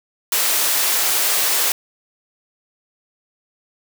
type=high-pass noise; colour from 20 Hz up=white; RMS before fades=-18 dBFS; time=0.32-1.72 s; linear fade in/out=2 ms; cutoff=430 Hz; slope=12 dB/octave; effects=none